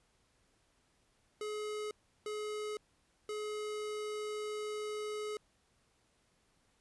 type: tone bursts at uneven times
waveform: square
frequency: 423.5 Hz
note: G#4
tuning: 34 cents sharp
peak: -38 dBFS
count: 3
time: 1.41-1.91 / 2.26-2.77 / 3.29-5.37 s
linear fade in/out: 2 ms
effects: pink hiss -73 dBFS RMS until 6.8 s + resampled to 24000 Hz